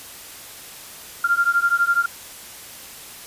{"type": "beating tone pair", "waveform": "sine", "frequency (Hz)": [1387, 1399], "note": ["F6", "F6"], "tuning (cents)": [-12, 3], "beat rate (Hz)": 12, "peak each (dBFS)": -19, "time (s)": [1.24, 2.06], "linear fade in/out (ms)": 5, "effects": ["white hiss -39 dBFS RMS until 3.26 s", "resampled to 32000 Hz"]}